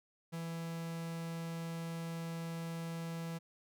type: tone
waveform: 45% pulse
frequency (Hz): 165.8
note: E3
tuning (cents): +10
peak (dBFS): -39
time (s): 0.32-3.39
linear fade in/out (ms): 20
effects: none